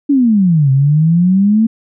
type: exponential two-way sweep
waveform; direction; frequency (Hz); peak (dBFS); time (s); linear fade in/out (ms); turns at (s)
sine; down then up; 293.7 to 131.8 to 228.1; -7; 0.09-1.67; 10; 0.71
effects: none